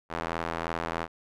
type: tone with band-pass filter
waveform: square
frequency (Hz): 41.52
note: E1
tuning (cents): +13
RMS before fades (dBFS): -33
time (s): 0.09-1.08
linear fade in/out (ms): 50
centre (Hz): 1100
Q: 0.89
effects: none